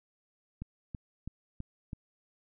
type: click train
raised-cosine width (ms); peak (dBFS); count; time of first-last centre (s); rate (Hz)
5; -26; 5; 0.62-1.931; 3.05
effects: none